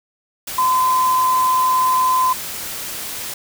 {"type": "tone in noise", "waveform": "sine", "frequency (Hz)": 1024, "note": "C6", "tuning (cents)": -38, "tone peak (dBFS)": -13, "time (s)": [0.58, 2.33], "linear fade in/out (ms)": 5, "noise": "white", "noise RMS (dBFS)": -28, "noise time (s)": [0.47, 3.34], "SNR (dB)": 12, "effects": []}